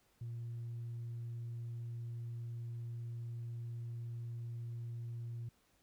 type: tone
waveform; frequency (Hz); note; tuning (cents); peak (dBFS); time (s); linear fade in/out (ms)
sine; 117.5; A#2; +14; -39; 0.21-5.49; 5
effects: tanh soft clip ceiling -38 dBFS + pink hiss -73 dBFS RMS until 5.82 s